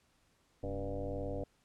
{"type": "tone with frequency modulation", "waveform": "sine", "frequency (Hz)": 285.8, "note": "D4", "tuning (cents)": -47, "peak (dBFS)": -35, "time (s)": [0.63, 1.44], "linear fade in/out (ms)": 5, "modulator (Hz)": 102, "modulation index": 3.4, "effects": ["pink hiss -72 dBFS RMS until 1.64 s", "low-pass 10000 Hz 12 dB/octave"]}